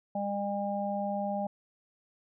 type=harmonic tone; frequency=201.6 Hz; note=G3; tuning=49 cents sharp; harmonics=1 / 3 / 4; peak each=-34 / -34 / -34 dBFS; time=0.15-1.47 s; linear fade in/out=5 ms; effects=none